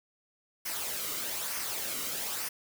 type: noise with flanger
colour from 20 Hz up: white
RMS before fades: -35 dBFS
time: 0.65-2.49 s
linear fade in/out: 10 ms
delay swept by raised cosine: 0.26 to 1.19 ms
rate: 1.1 Hz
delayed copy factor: -0.5
effects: none